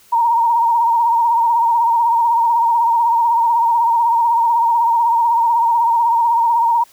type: tone with vibrato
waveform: sine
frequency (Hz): 932.3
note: A#5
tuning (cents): 0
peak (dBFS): -11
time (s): 0.12-6.84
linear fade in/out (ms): 10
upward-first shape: triangle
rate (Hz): 16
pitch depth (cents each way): 61
effects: white hiss -49 dBFS RMS until 6.92 s